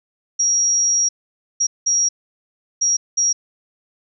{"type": "tone bursts at uneven times", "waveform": "sine", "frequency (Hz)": 5670, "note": "F8", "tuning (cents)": 25, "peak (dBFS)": -14, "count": 5, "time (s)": [[0.39, 1.09], [1.6, 1.67], [1.86, 2.09], [2.81, 2.97], [3.17, 3.33]], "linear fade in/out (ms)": 10, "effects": []}